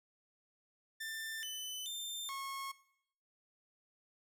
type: tone with pitch steps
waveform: sawtooth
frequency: 1783 / 3016 / 3587 / 1091 Hz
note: A6 / F#7 / A7 / C#6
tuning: +22 / +32 / +33 / -28 cents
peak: -37 dBFS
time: 1-2.72 s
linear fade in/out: 10 ms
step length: 430 ms
effects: noise-tail reverb RT60 0.7 s tail -18 dB re dry